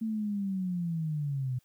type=linear sweep; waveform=sine; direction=down; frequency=225 to 123.47 Hz; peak=-29 dBFS; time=0.01-1.59 s; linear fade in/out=10 ms; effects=white hiss -70 dBFS RMS until 1.64 s